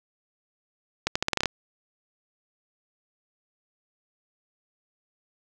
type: accelerating click train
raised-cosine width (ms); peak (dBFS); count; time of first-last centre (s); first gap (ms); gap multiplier
0.2; -6; 9; 1.07-1.457; 85; 0.83
effects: none